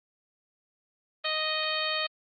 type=harmonic tone; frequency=622.3 Hz; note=D#5; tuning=in tune; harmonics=1 / 2 / 3 / 4 / 5 / 6 / 7; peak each=-35 / -35 / -35 / -35 / -35 / -35 / -35 dBFS; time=1.24-2.07 s; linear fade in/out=10 ms; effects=Opus 24 kbps